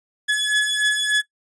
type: beating tone pair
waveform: 30% pulse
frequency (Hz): 1700 / 1703.4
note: G#6 / G#6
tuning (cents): +40 / +43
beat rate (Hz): 3.4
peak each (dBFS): -19 / -17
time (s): 0.28-1.22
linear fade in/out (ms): 20
effects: noise-tail reverb RT60 0.1 s tail -20 dB re dry + resampled to 22050 Hz